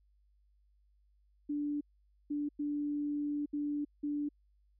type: tone bursts at uneven times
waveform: sine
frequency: 292.4 Hz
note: D4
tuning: 7 cents flat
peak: -32 dBFS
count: 5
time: 1.49-1.81 / 2.3-2.49 / 2.59-3.46 / 3.53-3.85 / 4.03-4.29 s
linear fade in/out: 10 ms
effects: added 50 Hz sine -66 dBFS peak until 4.79 s